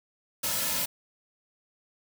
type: noise with comb filter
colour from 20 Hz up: white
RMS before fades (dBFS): -29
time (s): 0.43-0.86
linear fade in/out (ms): 10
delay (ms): 2.6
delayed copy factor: -0.85
effects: none